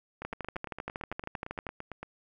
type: two click trains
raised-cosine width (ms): 0.5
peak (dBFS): -20 / -24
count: 19 / 17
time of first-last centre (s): 0.25-1.667 / 0.22-2.03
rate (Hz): 12.7 / 8.84
effects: none